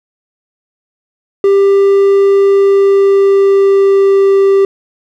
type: tone with pitch glide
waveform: triangle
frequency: 395.6 to 392.2 Hz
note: G4 to G4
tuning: +16 to +1 cents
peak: -3 dBFS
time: 1.44-4.65 s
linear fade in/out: 2 ms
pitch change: -15 cents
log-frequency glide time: 2.48-4.37 s
effects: none